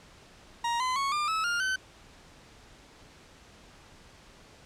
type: tone with pitch steps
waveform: 40% pulse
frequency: 940 / 1019.2 / 1105 / 1198.1 / 1299 / 1408.4 / 1527 Hz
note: A#5 / C6 / C#6 / D6 / E6 / F6 / G6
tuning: +14 / -46 / -6 / +34 / -26 / +14 / -46 cents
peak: -26 dBFS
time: 0.64-1.76 s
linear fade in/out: 5 ms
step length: 160 ms
effects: pink hiss -54 dBFS RMS until 4.65 s + low-pass 7000 Hz 12 dB/octave